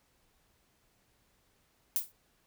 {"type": "noise with exponential decay", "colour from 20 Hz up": "violet", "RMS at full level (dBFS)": -26, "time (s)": [1.96, 2.12], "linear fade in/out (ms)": 1, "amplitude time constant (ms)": 33, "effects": ["pink hiss -71 dBFS RMS until 2.46 s"]}